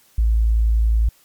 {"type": "tone", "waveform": "sine", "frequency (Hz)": 55.5, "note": "A1", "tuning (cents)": 16, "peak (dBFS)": -13, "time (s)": [0.18, 1.09], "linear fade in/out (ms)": 5, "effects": ["white hiss -55 dBFS RMS until 1.24 s", "MP3 96 kbps"]}